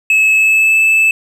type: tone with pitch glide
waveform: triangle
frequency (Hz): 2591 to 2624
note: E7 to E7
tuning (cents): -30 to -9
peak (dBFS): -6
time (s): 0.1-1.11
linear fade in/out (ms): 2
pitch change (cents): +21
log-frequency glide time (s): 0.33-0.78
effects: none